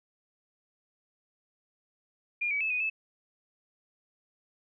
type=tone with pitch steps; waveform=sine; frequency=2416 / 2278 / 2610 / 2487 / 2613 Hz; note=D7 / C#7 / E7 / D#7 / E7; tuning=+48 / +47 / -18 / -1 / -16 cents; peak=-27 dBFS; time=2.41-2.9 s; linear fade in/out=10 ms; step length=98 ms; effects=none